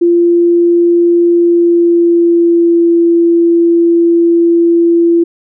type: tone with pitch glide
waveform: sine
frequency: 344.4 to 338.9 Hz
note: F4 to E4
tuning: -24 to +48 cents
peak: -5 dBFS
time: 0.01-5.24 s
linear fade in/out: 10 ms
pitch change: -28 cents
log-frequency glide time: 1.31-2.91 s
effects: none